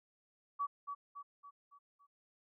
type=tone with echo; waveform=sine; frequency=1139 Hz; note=C#6; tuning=47 cents sharp; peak=-33 dBFS; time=0.59-0.67 s; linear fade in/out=20 ms; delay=280 ms; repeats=5; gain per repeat=-6 dB; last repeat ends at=2.07 s; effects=none